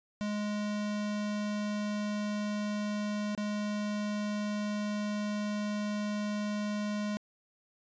square tone with dropouts, 208.5 Hz, G#3, 7 cents sharp, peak -32 dBFS, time 0.21-7.17 s, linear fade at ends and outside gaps 0 ms, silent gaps 3.35-3.377 s, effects resampled to 16000 Hz

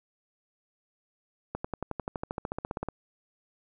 accelerating click train, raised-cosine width 1 ms, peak -18 dBFS, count 19, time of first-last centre 1.55-2.886 s, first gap 95 ms, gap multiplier 0.97, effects none

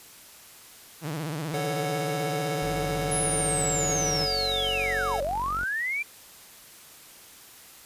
sawtooth tone with vibrato, 154.1 Hz, D#3, 16 cents flat, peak -26 dBFS, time 1.01-4.28 s, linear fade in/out 50 ms, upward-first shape sine, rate 16 Hz, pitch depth 140 cents each way
square chord, F# minor, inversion first, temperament equal with one note detuned, 440 / 554.4 / 737.4 Hz, A4 / C#5 / F#5, 0 / 0 / -6 cents, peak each -34 dBFS, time 1.54-5.2 s, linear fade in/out 0 ms
sawtooth tone, 46.63 Hz, F#1, 14 cents sharp, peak -32 dBFS, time 2.62-5.64 s, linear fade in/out 0 ms
sine linear two-way sweep, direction down then up, 10390 to 532 to 2399 Hz, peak -26 dBFS, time 3.11-6.03 s, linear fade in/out 10 ms, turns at 5.22 s
effects white hiss -49 dBFS RMS until 7.85 s + resampled to 32000 Hz

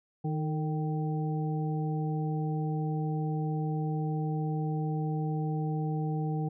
harmonic tone with a mistuned harmonic, 155.56 Hz, D#3, in tune, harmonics 1 / 2 / 3 / 5, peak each -29 / -38 / -40 / -40 dBFS, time 0.24-6.49 s, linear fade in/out 10 ms, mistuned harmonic 3, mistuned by -47 cents, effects none

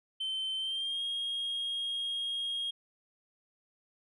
sine tone with pitch glide, 3089 to 3259 Hz, G7 to G#7, -26 to -33 cents, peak -30 dBFS, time 0.2-2.71 s, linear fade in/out 10 ms, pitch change +93 cents, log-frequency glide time 0.57-1.02 s, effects tanh soft clip ceiling -30 dBFS

